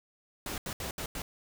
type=noise bursts at uneven times; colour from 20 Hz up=pink; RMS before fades=-37 dBFS; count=5; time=0.46-0.58 / 0.66-0.73 / 0.8-0.91 / 0.98-1.06 / 1.15-1.22 s; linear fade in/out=2 ms; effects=none